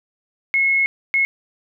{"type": "tone bursts at uneven times", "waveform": "sine", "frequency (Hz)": 2175, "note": "C#7", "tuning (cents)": -33, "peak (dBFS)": -14, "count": 2, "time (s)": [[0.54, 0.86], [1.14, 1.25]], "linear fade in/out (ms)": 0, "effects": []}